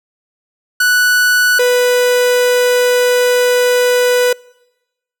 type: tone pair in turn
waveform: 45% pulse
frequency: 1480 / 493.9 Hz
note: F#6 / B4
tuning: 0 / 0 cents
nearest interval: octave + perfect fifth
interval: 1900 cents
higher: first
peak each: -9 dBFS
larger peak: neither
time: 0.8-1.59 / 1.59-4.33 s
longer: second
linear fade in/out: 5 ms
effects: noise-tail reverb RT60 1.0 s tail -25 dB re dry